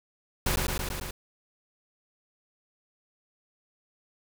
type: noise with echo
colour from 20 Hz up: pink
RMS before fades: -26 dBFS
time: 0.46-0.56 s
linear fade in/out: 5 ms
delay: 110 ms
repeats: 5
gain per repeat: -2 dB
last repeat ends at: 1.11 s
effects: none